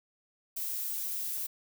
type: noise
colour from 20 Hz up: violet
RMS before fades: -35 dBFS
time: 0.56-1.47 s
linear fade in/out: 10 ms
effects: none